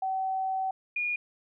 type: tone pair in turn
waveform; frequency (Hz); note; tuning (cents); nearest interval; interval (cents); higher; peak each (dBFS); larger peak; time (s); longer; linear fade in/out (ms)
sine; 762 / 2436; G5 / D#7; -49 / -37; octave + minor sixth; 2012; second; -27; neither; 0.02-0.71 / 0.96-1.16; first; 5
effects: none